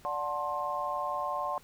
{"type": "chord", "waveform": "sine", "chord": "D dominant seventh", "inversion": "none", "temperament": "just", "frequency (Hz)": [587.3, 734.2, 881, 1057.2], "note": ["D5", "F#5", "A5", "C6"], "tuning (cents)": [0, -14, 2, 18], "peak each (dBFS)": [-37, -37, -38, -33], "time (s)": [0.05, 1.58], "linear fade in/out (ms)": 0, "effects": ["pink hiss -58 dBFS RMS until 1.63 s"]}